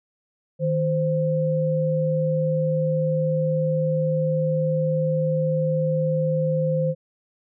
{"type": "tone pair together", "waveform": "sine", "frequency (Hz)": [156.8, 520.4], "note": ["D#3", "C5"], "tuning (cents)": [14, -9], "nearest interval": "octave + major sixth", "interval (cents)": 2077, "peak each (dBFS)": -22, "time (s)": [0.59, 6.95], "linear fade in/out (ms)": 50, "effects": []}